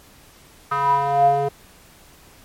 square tone with band-pass filter sweep, 140.5 Hz, C#3, 24 cents sharp, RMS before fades -18 dBFS, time 0.71-1.49 s, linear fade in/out 10 ms, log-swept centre 1200 to 550 Hz, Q 9.8, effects pink hiss -49 dBFS RMS until 2.44 s + MP3 64 kbps

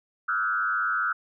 sine tone with frequency modulation, 1396.9 Hz, F6, in tune, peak -23 dBFS, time 0.28-1.13 s, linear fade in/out 10 ms, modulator 104 Hz, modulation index 1.3, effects none

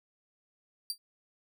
sawtooth tone with exponential decay, 4699 Hz, D8, in tune, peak -25 dBFS, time 0.9-0.98 s, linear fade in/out 1 ms, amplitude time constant 16 ms, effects none

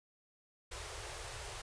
pink band-stop noise, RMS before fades -45 dBFS, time 0.71-1.62 s, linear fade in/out 10 ms, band 130 to 370 Hz, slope 48 dB/octave, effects resampled to 22050 Hz

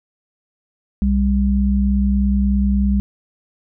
sine tone pair together, 63.23 / 200 Hz, B1 / G3, +41 / +35 cents, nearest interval octave + minor sixth, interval 1994 cents, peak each -16 dBFS, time 1.02-3 s, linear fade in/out 0 ms, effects none

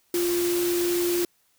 sine tone in noise, 349.2 Hz, F4, in tune, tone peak -22 dBFS, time 0.14-1.25 s, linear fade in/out 2 ms, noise white, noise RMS -31 dBFS, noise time 0.14-1.25 s, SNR +6 dB, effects white hiss -66 dBFS RMS until 1.58 s

